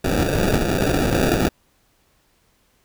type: noise with sample-and-hold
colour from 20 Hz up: white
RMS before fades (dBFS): -19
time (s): 0.04-1.49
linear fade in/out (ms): 10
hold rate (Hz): 1050
effects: pink hiss -62 dBFS RMS until 2.84 s